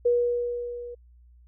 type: tone with level ramp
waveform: sine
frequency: 482.1 Hz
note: B4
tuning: 42 cents flat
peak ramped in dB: -17 to -36 dBFS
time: 0.05-0.95 s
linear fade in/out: 10 ms
effects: added 60 Hz sine -51 dBFS peak until 1.47 s